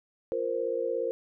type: chord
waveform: sine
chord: F suspended fourth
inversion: none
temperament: equal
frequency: 349.2 / 466.2 / 523.3 Hz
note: F4 / Bb4 / C5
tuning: 0 / 0 / 0 cents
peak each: -36 / -30 / -31 dBFS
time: 0.32-1.11 s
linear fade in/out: 0 ms
effects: none